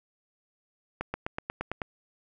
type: accelerating click train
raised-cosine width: 0.5 ms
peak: -16 dBFS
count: 8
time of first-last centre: 1.01-1.818 s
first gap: 130 ms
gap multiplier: 0.96
effects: none